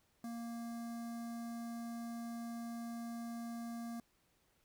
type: tone with notch filter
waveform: square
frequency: 233.1 Hz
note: A#3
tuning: in tune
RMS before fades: -44 dBFS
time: 0.24-4 s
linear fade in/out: 2 ms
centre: 2800 Hz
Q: 0.74
effects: pink hiss -75 dBFS RMS until 4.64 s